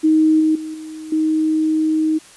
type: tone with level steps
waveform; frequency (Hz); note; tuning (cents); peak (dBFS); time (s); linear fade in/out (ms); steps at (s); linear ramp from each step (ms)
sine; 313.6; D#4; +14; -10 / -12 / -25 / -29 / -14; 0.03-2.19; 20; 0.4 / 0.55 / 0.74 / 1.12; 5
effects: white hiss -44 dBFS RMS until 2.36 s + resampled to 24000 Hz